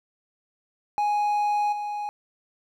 triangle tone with level steps, 830.6 Hz, G#5, in tune, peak -19 / -26 dBFS, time 0.98-2.09 s, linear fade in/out 0 ms, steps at 1.72 s, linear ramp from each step 10 ms, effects none

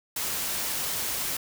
white noise, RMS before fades -30 dBFS, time 0.16-1.37 s, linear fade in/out 5 ms, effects none

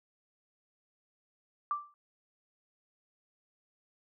sine tone with exponential decay, 1174 Hz, D6, 1 cent flat, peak -26 dBFS, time 1.71-1.94 s, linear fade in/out 1 ms, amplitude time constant 49 ms, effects none

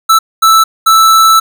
square tone bursts at uneven times, 1318.5 Hz, E6, in tune, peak -4 dBFS, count 3, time 0.09-0.19 / 0.42-0.64 / 0.86-1.4 s, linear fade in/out 10 ms, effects none

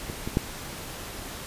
clicks, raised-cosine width 3 ms, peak -19 / -17 / -8 dBFS, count 3, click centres 0.099 / 0.275 / 0.371 s, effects pink hiss -38 dBFS RMS until 1.46 s + resampled to 32000 Hz

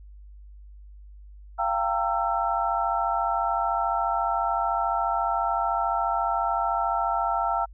sine tone cluster, 688 / 782 / 917 / 1335 Hz, F5 / G5 / A#5 / E6, -26 / -4 / -29 / +22 cents, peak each -28 dBFS, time 1.58-7.66 s, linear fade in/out 20 ms, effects added 50 Hz sine -43 dBFS peak until 7.73 s

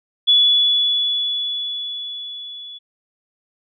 sine tone with level ramp, 3419 Hz, G#7, 50 cents sharp, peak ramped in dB -9 to -33 dBFS, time 0.27-2.79 s, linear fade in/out 20 ms, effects none

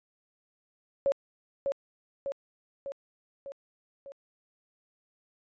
sine tone with echo, 554.4 Hz, C#5, in tune, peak -22 dBFS, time 1.06-1.12 s, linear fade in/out 0 ms, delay 600 ms, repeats 5, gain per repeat -4 dB, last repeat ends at 4.12 s, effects resampled to 16000 Hz

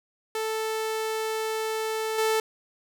sawtooth tone with level steps, 440 Hz, A4, in tune, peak -23 / -18 dBFS, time 0.35-2.4 s, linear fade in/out 2 ms, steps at 2.18 s, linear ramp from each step 5 ms, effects none

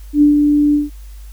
sine tone with ADSR envelope, 293.7 Hz, D4, in tune, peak -5 dBFS, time 0.13-0.9 s, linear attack 86 ms, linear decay 130 ms, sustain -4 dB, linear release 160 ms, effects added 50 Hz sine -31 dBFS peak until 1.32 s + white hiss -49 dBFS RMS until 1.32 s

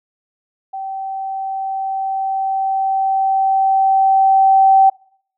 sine tone with level ramp, 773 Hz, G5, 24 cents flat, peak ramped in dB -23 to -6 dBFS, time 0.73-4.9 s, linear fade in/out 10 ms, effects noise-tail reverb RT60 0.6 s tail -25 dB re dry

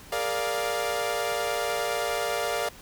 sawtooth chord, Bb dominant seventh, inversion third, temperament equal with one note detuned, 415.3 / 468.9 / 587.3 / 698.5 Hz, Ab4 / Bb4 / D5 / F5, 0 / +10 / 0 / 0 cents, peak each -31 / -28 / -27 / -27 dBFS, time 0.12-2.69 s, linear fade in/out 5 ms, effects pink hiss -48 dBFS RMS until 2.81 s

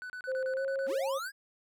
triangle tone bursts, 1494 Hz, F#6, 16 cents sharp, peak -37 dBFS, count 8, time 0.02-0.868 s, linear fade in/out 0 ms, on 78 ms, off 32 ms
sine tone with pitch glide, 523.3 to 541.1 Hz, C5 to C#5, 0 to -42 cents, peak -30 dBFS, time 0.27-1.19 s, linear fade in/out 20 ms, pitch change +58 cents, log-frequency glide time 0.53-0.63 s
square linear sweep, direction up, 185 to 1686 Hz, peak -36 dBFS, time 0.86-1.32 s, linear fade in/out 50 ms
effects none

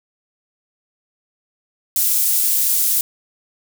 pink high-pass noise, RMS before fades -17 dBFS, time 1.96-3.01 s, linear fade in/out 2 ms, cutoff 11000 Hz, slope 12 dB/octave, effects none

